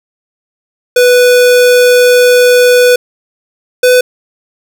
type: tone pair in turn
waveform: square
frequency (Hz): 493.9 / 500.5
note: B4 / B4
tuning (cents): 0 / +23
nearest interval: unison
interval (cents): 23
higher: second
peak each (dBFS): -4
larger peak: neither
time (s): 0.96-2.96 / 3.83-4.01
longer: first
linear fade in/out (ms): 5
effects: none